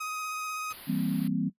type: tone with vibrato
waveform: 30% pulse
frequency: 1256 Hz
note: D#6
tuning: 16 cents sharp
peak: -30 dBFS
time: 0-0.73 s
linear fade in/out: 10 ms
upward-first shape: sine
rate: 16 Hz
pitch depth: 13 cents each way
type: band-stop noise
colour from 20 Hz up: white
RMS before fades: -45 dBFS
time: 0.7-1.28 s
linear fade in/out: 5 ms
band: 4800 to 10000 Hz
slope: 96 dB/octave
type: chord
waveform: sine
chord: C dominant seventh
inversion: first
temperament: equal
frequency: 164.81 / 196 / 233.1 / 261.6 Hz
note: E3 / G3 / Bb3 / C4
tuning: 0 / 0 / 0 / 0 cents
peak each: -32 / -31 / -32 / -31 dBFS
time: 0.87-1.5 s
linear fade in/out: 20 ms
effects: noise-tail reverb RT60 0.1 s tail -18 dB re dry + resampled to 32000 Hz

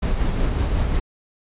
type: noise with tremolo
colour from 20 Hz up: brown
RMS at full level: -19 dBFS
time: 0.02-1 s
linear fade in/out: 10 ms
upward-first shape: sine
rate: 5.5 Hz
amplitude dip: 30%
effects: resampled to 8000 Hz

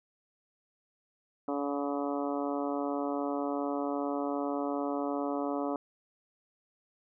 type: harmonic tone with a mistuned harmonic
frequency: 142.6 Hz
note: C#3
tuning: 49 cents sharp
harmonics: 2 / 3 / 4 / 5 / 6 / 7 / 8 / 9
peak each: -33 / -38 / -37 / -38 / -44 / -43 / -44 / -45 dBFS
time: 1.48-5.76 s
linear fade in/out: 2 ms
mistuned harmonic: 9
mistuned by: -28 cents
effects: none

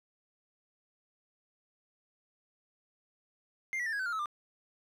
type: tone with pitch steps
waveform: triangle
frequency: 2105 / 1941.5 / 1790.7 / 1651.5 / 1523.3 / 1404.9 / 1295.8 / 1195.1 Hz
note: C7 / B6 / A6 / G#6 / F#6 / F6 / E6 / D6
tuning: +10 / -30 / +30 / -10 / +50 / +10 / -30 / +30 cents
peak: -30 dBFS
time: 3.73-4.258 s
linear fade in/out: 0 ms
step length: 66 ms
effects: none

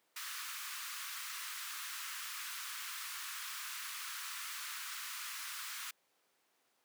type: high-pass noise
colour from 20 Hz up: pink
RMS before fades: -44 dBFS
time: 0.16-5.91 s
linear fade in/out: 5 ms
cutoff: 1100 Hz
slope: 48 dB/octave
effects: pink hiss -75 dBFS RMS until 6.84 s + high-pass 400 Hz 12 dB/octave

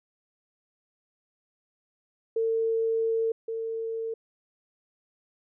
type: tone pair in turn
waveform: sine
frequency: 451.3 / 451.3 Hz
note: A4 / A4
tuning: +44 / +44 cents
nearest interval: unison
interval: 0 cents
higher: neither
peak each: -23 / -29 dBFS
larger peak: first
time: 2.36-3.32 / 3.48-4.14 s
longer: first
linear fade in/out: 5 ms
effects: none

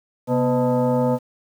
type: tone with frequency modulation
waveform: sine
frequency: 130.81 Hz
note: C3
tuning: in tune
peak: -16 dBFS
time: 0.27-1.19 s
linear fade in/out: 50 ms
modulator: 375 Hz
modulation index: 1.7
effects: 8-bit

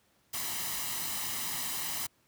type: noise with comb filter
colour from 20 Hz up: white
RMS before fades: -35 dBFS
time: 0.33-2.07 s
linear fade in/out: 10 ms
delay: 1 ms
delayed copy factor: +0.6
effects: pink hiss -69 dBFS RMS until 2.27 s + high-pass 80 Hz 12 dB/octave

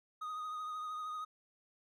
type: tone with vibrato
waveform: triangle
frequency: 1244.5 Hz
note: D#6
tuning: in tune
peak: -37 dBFS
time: 0.21-1.25 s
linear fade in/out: 10 ms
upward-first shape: triangle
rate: 13 Hz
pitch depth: 34 cents each way
effects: none

